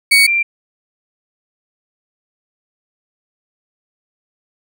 35% pulse / sine tone pair in turn, 2237 / 2366 Hz, C#7 / D7, +15 / +12 cents, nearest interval minor second, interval 97 cents, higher second, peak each -5 / -12 dBFS, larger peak first, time 0.11-0.27 / 0.27-0.43 s, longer neither, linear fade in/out 10 ms, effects none

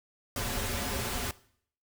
pink noise with comb filter, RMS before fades -33 dBFS, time 0.36-1.31 s, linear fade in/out 2 ms, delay 6.3 ms, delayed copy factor -0.7, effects noise-tail reverb RT60 0.6 s tail -19 dB re dry

